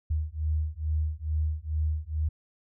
sine beating tone pair, 76.3 / 78.6 Hz, D#2 / D#2, -33 / +18 cents, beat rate 2.3 Hz, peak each -29 / -29 dBFS, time 0.1-2.29 s, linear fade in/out 10 ms, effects none

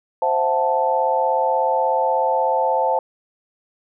sine chord, F# half-diminished seventh, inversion second, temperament equal with one note detuned, 523.3 / 663.5 / 740 / 880 Hz, C5 / E5 / F#5 / A5, 0 / +11 / 0 / 0 cents, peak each -21 / -24 / -25 / -19 dBFS, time 0.22-2.99 s, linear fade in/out 2 ms, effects none

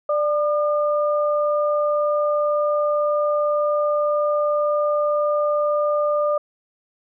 sine tone pair together, 591.1 / 1207 Hz, D5 / D6, +11 / +47 cents, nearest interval octave, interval 1236 cents, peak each -18 / -24 dBFS, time 0.09-6.38 s, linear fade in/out 5 ms, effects none

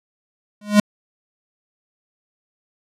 square tone with exponential growth, 207.7 Hz, G#3, in tune, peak -7 dBFS, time 0.61-0.8 s, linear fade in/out 5 ms, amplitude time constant 40 ms, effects low-pass 11000 Hz 12 dB/octave

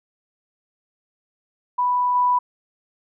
sine tone with level steps, 987.8 Hz, B5, in tune, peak -17 / -15 dBFS, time 1.78-2.39 s, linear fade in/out 10 ms, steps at 2.15 s, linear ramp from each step 5 ms, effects none

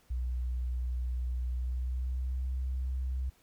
sine tone with pitch glide, 61.74 to 64.55 Hz, B1 to C2, 0 to -23 cents, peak -29 dBFS, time 0.1-3.3 s, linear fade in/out 10 ms, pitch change +77 cents, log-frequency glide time 1.46-2.49 s, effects tanh soft clip ceiling -27 dBFS + pink hiss -66 dBFS RMS until 3.42 s

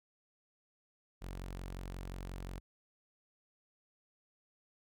sawtooth tone, 45.64 Hz, F#1, 23 cents flat, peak -38 dBFS, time 1.21-2.6 s, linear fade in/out 20 ms, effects none

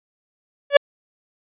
45% pulse tone with exponential growth, 570 Hz, C#5, 48 cents sharp, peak -3 dBFS, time 0.7-0.77 s, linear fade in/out 5 ms, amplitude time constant 15 ms, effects resampled to 8000 Hz

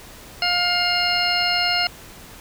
harmonic tone with a mistuned harmonic, 708 Hz, F5, 23 cents sharp, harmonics 1 / 2 / 3 / 4 / 6 / 7, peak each -25 / -26 / -26 / -24 / -23 / -27 dBFS, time 0.42-1.87 s, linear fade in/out 2 ms, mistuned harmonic 7, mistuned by +86 cents, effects pink hiss -42 dBFS RMS until 2.4 s

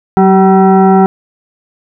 sine tone with frequency modulation, 189 Hz, F#3, 37 cents sharp, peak -3 dBFS, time 0.17-1.06 s, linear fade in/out 0 ms, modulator 574 Hz, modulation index 1.2, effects none

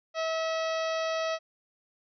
harmonic tone, 646 Hz, E5, 35 cents flat, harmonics 1 / 2 / 3 / 4 / 5 / 6 / 7 / 8 / 9, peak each -29 / -35 / -39 / -41 / -43 / -45 / -46 / -47 / -48 dBFS, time 0.14-1.39 s, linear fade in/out 50 ms, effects none

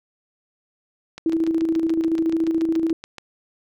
click train, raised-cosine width 0.2 ms, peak -18 dBFS, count 15, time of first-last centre 1.18-3.183 s, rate 6.99 Hz
sine tone with tremolo, 326.2 Hz, E4, 18 cents flat, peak -16 dBFS, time 1.26-2.93 s, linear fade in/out 2 ms, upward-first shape square, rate 14 Hz, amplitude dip 45%
effects none

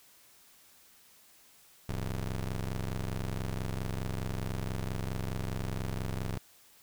25% pulse ring-modulated tone, 65.41 Hz, C2, in tune, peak -26 dBFS, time 1.89-6.38 s, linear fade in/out 0 ms, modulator 45 Hz, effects white hiss -60 dBFS RMS until 6.82 s

